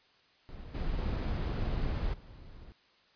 brown noise with level steps, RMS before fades -45 / -34 / -32 / -50 dBFS, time 0.49-2.72 s, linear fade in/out 0 ms, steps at 0.74 / 0.98 / 2.13 s, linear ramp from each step 10 ms, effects white hiss -65 dBFS RMS until 3.15 s + resampled to 11025 Hz

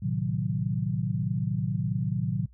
sine chord, A diminished seventh, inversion none, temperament equal with one note detuned, 112.31 / 130.81 / 155.56 / 185 Hz, A2 / C3 / Eb3 / Gb3, +36 / 0 / 0 / 0 cents, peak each -31 dBFS, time 0.02-2.46 s, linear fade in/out 10 ms, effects noise-tail reverb RT60 0.1 s tail -23 dB re dry + added 60 Hz sine -51 dBFS peak until 2.53 s

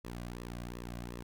sawtooth tone with flanger, 59.6 Hz, A#1, 39 cents sharp, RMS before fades -43 dBFS, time 0.04-1.23 s, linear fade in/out 10 ms, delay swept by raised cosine 1.3 to 2.3 ms, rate 2.7 Hz, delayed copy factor -0.75, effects none

